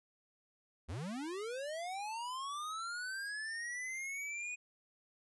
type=linear sweep; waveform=square; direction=up; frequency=65.41 to 2489 Hz; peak=-40 dBFS; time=0.88-4.56 s; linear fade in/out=20 ms; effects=resampled to 24000 Hz